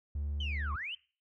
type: tone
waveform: triangle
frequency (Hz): 72.8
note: D2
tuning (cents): -15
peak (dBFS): -30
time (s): 0.15-0.76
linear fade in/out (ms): 5
type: linear two-way sweep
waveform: sine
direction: down then up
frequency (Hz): 3136 to 1046.5 to 3136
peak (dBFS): -36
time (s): 0.4-0.95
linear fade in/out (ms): 5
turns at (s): 0.73
effects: noise-tail reverb RT60 0.4 s tail -23 dB re dry + tanh soft clip ceiling -26 dBFS